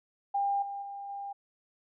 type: tone with level steps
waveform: sine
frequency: 800 Hz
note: G5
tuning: 35 cents sharp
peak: -26 / -35 / -38 / -36 dBFS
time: 0.34-1.33 s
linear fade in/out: 10 ms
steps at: 0.62 / 0.82 / 1.09 s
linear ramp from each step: 5 ms
effects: none